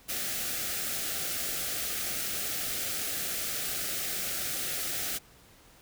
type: band-stop noise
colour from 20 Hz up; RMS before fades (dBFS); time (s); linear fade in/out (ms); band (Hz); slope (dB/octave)
white; -33; 0.08-5.19; 20; 800 to 1200; 96
effects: pink hiss -57 dBFS RMS until 5.81 s